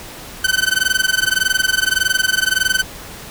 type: tone with amplitude modulation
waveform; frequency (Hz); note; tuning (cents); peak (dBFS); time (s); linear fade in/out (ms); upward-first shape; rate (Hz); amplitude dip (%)
sawtooth; 1524; G6; -49; -7; 0.44-2.83; 5; sine; 21.7; 95
effects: pink hiss -34 dBFS RMS until 3.3 s